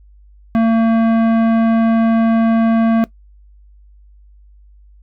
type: tone with tanh clipping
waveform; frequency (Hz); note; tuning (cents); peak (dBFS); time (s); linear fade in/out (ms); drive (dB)
sine; 226.6; A#3; -49; -12; 0.55-3.04; 0; 15
effects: noise-tail reverb RT60 0.1 s tail -19 dB re dry + added 50 Hz sine -42 dBFS peak until 5.02 s